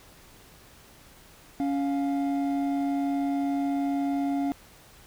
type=tone pair together; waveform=triangle; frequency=279.5 / 703.8 Hz; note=C#4 / F5; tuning=+14 / +13 cents; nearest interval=octave + major third; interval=1599 cents; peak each=-23 / -31 dBFS; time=1.6-4.52 s; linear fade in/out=0 ms; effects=pink hiss -53 dBFS RMS until 5.06 s